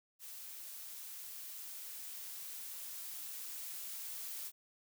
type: noise with level ramp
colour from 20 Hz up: blue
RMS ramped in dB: -49 to -44 dBFS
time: 0.19-4.52 s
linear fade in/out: 50 ms
effects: none